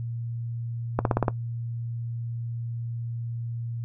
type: accelerating click train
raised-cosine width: 1 ms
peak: -7 dBFS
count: 6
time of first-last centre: 0.99-1.282 s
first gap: 62 ms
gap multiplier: 0.97
effects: noise-tail reverb RT60 0.1 s tail -18 dB re dry + added 117 Hz sine -29 dBFS peak until 3.84 s